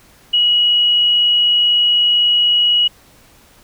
sine tone, 2911 Hz, F#7, 29 cents flat, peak -10 dBFS, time 0.33-2.88 s, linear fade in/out 10 ms, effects pink hiss -48 dBFS RMS until 3.63 s

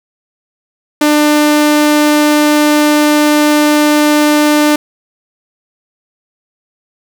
sawtooth tone, 298.6 Hz, D4, 29 cents sharp, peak -3 dBFS, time 1.01-4.76 s, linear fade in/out 5 ms, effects none

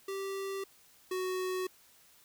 square tone pair in turn, 390 / 370.6 Hz, G4 / F#4, -9 / +3 cents, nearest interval minor second, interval 88 cents, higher first, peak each -36 / -33 dBFS, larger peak second, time 0.08-0.64 / 1.11-1.67 s, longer neither, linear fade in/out 5 ms, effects white hiss -62 dBFS RMS until 2.24 s

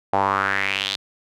sawtooth tone with band-pass filter sweep, 98 Hz, G2, in tune, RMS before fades -22 dBFS, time 0.13-0.96 s, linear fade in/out 5 ms, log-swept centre 770 to 4000 Hz, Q 4.1, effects none

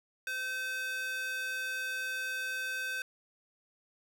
square tone with high-pass filter, 514 Hz, C5, 31 cents flat, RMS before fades -36 dBFS, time 0.27-3.02 s, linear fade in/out 2 ms, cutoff 1800 Hz, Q 5.2, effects none

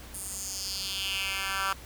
10% pulse tone with high-pass filter sweep, 193.8 Hz, G3, 20 cents flat, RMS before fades -33 dBFS, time 0.14-1.73 s, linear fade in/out 2 ms, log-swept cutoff 9800 to 1300 Hz, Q 2.9, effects added 60 Hz sine -48 dBFS peak until 1.85 s + pink hiss -48 dBFS RMS until 1.85 s

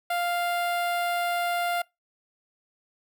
sawtooth tone with notch filter, 698.5 Hz, F5, in tune, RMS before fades -27 dBFS, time 0.1-1.82 s, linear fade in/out 5 ms, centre 6200 Hz, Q 0.94, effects noise-tail reverb RT60 0.2 s tail -24 dB re dry

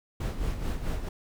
brown noise with tremolo, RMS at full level -28 dBFS, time 0.2-1.09 s, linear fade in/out 5 ms, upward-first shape sine, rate 4.6 Hz, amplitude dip 60%, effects none

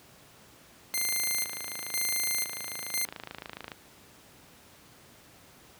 click train, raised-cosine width 0.3 ms, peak -22 dBFS, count 76, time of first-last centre 0.94-3.718 s, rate 27 Hz
5% pulse tone with tremolo, 2093 Hz, C7, in tune, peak -17 dBFS, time 0.94-3.05 s, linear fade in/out 2 ms, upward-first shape square, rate 1 Hz, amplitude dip 65%
effects pink hiss -55 dBFS RMS until 5.79 s + high-pass 80 Hz 12 dB/octave

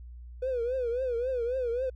triangle tone with vibrato, 493.9 Hz, B4, in tune, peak -24 dBFS, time 0.42-1.9 s, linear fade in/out 10 ms, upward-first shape triangle, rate 3.7 Hz, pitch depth 140 cents each way, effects tanh soft clip ceiling -24 dBFS + added 60 Hz sine -42 dBFS peak until 1.95 s

